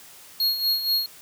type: tone with tremolo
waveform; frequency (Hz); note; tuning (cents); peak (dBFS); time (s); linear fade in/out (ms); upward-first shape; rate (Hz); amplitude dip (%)
square; 4294; C8; +44; -19; 0.4-1.06; 2; sine; 4.2; 65
effects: white hiss -47 dBFS RMS until 1.21 s + high-pass 60 Hz 12 dB/octave